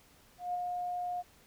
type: tone with ADSR envelope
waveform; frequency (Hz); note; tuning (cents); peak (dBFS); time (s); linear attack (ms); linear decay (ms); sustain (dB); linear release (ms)
sine; 714; F5; +38; -30; 0.38-1.23; 160; 22; -3; 33
effects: pink hiss -62 dBFS RMS until 1.46 s